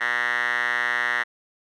5% pulse tone with band-pass filter, 120 Hz, B2, 49 cents flat, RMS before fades -24 dBFS, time 0-1.24 s, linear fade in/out 20 ms, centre 1900 Hz, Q 8.8, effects none

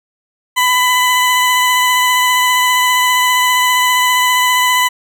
20% pulse tone with vibrato, 1000 Hz, B5, 21 cents sharp, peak -5 dBFS, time 0.56-4.89 s, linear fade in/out 20 ms, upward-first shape sine, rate 15 Hz, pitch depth 14 cents each way, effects none

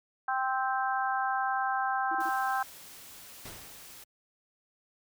harmonic tone, 261.6 Hz, C4, in tune, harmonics 3 / 4 / 5 / 6, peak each -30 / -34 / -35 / -34 dBFS, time 0.28-2.63 s, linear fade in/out 5 ms
triangle tone bursts, 329.6 Hz, E4, in tune, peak -37 dBFS, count 3, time 2.11-2.293 s, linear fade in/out 5 ms, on 41 ms, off 30 ms
white noise, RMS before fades -49 dBFS, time 2.2-4.04 s, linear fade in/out 5 ms
pink noise with exponential decay, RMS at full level -42 dBFS, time 3.45-4.05 s, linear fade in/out 5 ms, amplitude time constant 130 ms
effects none

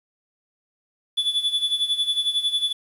triangle tone with tremolo, 3450 Hz, A7, 35 cents flat, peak -16 dBFS, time 1.17-2.73 s, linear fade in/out 10 ms, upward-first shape sine, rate 11 Hz, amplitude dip 75%, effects resampled to 32000 Hz + 8-bit

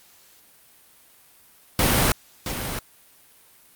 pink noise with echo, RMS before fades -19 dBFS, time 1.79-2.12 s, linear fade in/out 2 ms, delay 670 ms, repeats 1, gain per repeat -10 dB, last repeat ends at 2.79 s, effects white hiss -54 dBFS RMS until 3.75 s + Opus 48 kbps

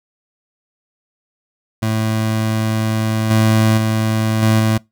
25% pulse tone with level steps, 110 Hz, A2, in tune, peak -12 / -7 / -11 / -7 / -9 dBFS, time 1.82-4.78 s, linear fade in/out 10 ms, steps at 3.3 / 3.77 / 4.42 / 4.59 s, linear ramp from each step 10 ms, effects noise-tail reverb RT60 0.2 s tail -24 dB re dry

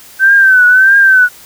sine tone with vibrato, 1538 Hz, G6, 33 cents flat, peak -3 dBFS, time 0.19-1.29 s, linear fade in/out 50 ms, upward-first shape triangle, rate 1.6 Hz, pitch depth 91 cents each way, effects white hiss -37 dBFS RMS until 1.45 s

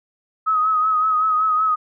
sine tone with vibrato, 1269 Hz, D#6, 34 cents sharp, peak -15 dBFS, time 0.46-1.76 s, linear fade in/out 20 ms, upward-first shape triangle, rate 5.3 Hz, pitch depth 48 cents each way, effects none

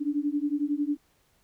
sine beating tone pair, 286.1 / 297.1 Hz, D4 / D4, -45 / +20 cents, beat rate 11 Hz, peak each -28 dBFS, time 0-0.97 s, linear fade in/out 20 ms, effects pink hiss -67 dBFS RMS until 1.43 s

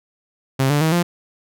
sawtooth tone with pitch steps, 133.9 / 146.02 / 159.23 / 173.65 Hz, C3 / D3 / D#3 / F3, +40 / -10 / +40 / -10 cents, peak -11 dBFS, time 0.59-1.03 s, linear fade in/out 10 ms, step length 110 ms, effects none

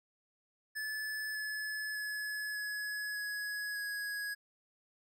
square tone with pitch steps, 1732 / 1718.1 / 1704.2 / 1690.5 / 1676.9 / 1663.4 Hz, A6 / A6 / G#6 / G#6 / G#6 / G#6, -28 / -42 / +44 / +30 / +16 / +2 cents, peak -37 dBFS, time 0.75-4.35 s, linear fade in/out 20 ms, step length 600 ms, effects none

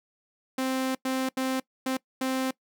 sawtooth tone bursts at uneven times, 261.6 Hz, C4, in tune, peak -22 dBFS, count 5, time 0.58-0.95 / 1.05-1.29 / 1.37-1.6 / 1.86-1.97 / 2.21-2.51 s, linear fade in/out 5 ms, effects noise-tail reverb RT60 0.1 s tail -22 dB re dry

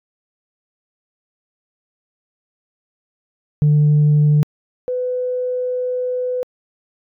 sine tone pair in turn, 149 / 501.2 Hz, D3 / B4, +25 / +25 cents, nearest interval octave + major sixth, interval 2100 cents, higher second, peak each -8 / -18 dBFS, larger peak first, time 3.62-4.43 / 4.88-6.43 s, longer second, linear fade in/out 0 ms, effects tanh soft clip ceiling -8 dBFS

